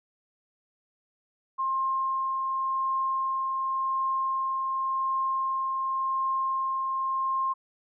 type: tone with tremolo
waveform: sine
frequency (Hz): 1062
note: C6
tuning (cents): +25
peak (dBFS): -24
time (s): 1.58-7.54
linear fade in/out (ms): 20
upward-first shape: triangle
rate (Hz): 0.9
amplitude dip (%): 25
effects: none